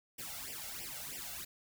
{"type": "noise with flanger", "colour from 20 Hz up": "white", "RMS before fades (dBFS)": -44, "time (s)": [0.18, 1.45], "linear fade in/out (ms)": 10, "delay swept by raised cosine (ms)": [0.37, 1.47], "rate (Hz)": 3.1, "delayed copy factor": 0.95, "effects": []}